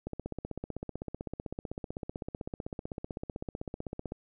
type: click train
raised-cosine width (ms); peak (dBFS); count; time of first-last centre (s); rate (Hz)
2; -23; 65; 0.07-4.121; 15.8
effects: none